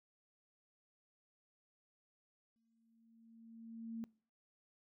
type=tone with exponential growth; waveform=sine; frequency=227.5 Hz; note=A#3; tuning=42 cents flat; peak=-39 dBFS; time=2.56-4.04 s; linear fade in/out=0 ms; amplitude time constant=320 ms; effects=noise-tail reverb RT60 0.5 s tail -24 dB re dry